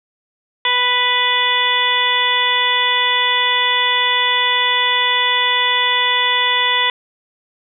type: harmonic tone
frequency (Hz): 493.9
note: B4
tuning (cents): 0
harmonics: 1 / 2 / 3 / 4 / 5 / 6 / 7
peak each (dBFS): -29 / -19 / -29 / -18 / -26 / -22 / -18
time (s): 0.65-6.9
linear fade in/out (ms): 2
effects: none